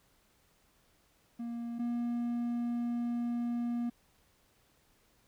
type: tone pair in turn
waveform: triangle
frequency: 235.1 / 238.2 Hz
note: A#3 / A#3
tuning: +15 / +38 cents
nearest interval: unison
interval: 23 cents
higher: second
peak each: -34 / -29 dBFS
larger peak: second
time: 1.39-1.79 / 1.79-3.9 s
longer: second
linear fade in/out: 10 ms
effects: pink hiss -69 dBFS RMS until 5.27 s

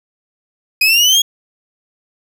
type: exponential sweep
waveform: 30% pulse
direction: up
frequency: 2489 to 3336 Hz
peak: -6 dBFS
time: 0.81-1.22 s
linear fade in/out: 5 ms
effects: none

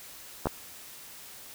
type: clicks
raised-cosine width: 1 ms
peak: -13 dBFS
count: 2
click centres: 0.457 / 0.47 s
effects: white hiss -47 dBFS RMS until 1.54 s

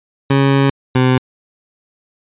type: tone pair in turn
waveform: 20% pulse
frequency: 137.6 / 128.34 Hz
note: C#3 / C3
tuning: -12 / -33 cents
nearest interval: minor second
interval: 121 cents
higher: first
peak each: -5 dBFS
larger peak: neither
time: 0.3-0.7 / 0.95-1.18 s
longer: first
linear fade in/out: 5 ms
effects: resampled to 8000 Hz

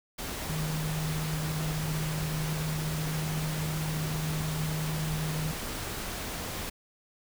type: tone in noise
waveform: sine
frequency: 155.56 Hz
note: D#3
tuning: in tune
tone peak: -30 dBFS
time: 0.49-5.52 s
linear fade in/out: 10 ms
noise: pink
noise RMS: -36 dBFS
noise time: 0.18-6.7 s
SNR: +3 dB
effects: none

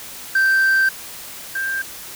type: tone pair in turn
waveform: sine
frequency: 1563 / 1583 Hz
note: G6 / G6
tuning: -6 / +17 cents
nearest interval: unison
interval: 23 cents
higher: second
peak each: -10 / -20 dBFS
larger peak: first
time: 0.35-0.89 / 1.55-1.82 s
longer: first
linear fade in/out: 5 ms
effects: tanh soft clip ceiling -12 dBFS + white hiss -35 dBFS RMS until 2.15 s

